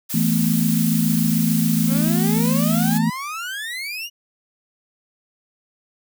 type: noise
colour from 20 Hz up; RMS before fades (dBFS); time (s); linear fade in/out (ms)
blue; -27; 0.09-2.99; 20
type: chord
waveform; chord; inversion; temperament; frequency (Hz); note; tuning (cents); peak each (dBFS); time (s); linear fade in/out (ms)
sine; E suspended fourth; none; equal; 164.81 / 220 / 246.9; E3 / A3 / B3; 0 / 0 / 0; -20 / -19 / -24; 0.14-3.1; 5
type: exponential sweep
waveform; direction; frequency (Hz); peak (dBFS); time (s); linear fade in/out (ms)
30% pulse; up; 256.5 to 2930; -24; 1.87-4.1; 50
effects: none